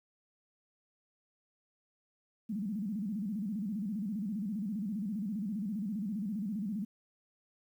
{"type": "tone with vibrato", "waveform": "sine", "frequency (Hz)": 206, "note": "G#3", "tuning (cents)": -14, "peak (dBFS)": -33, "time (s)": [2.49, 6.85], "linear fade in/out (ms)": 10, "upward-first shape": "square", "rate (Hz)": 15, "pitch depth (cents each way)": 140, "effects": ["11-bit"]}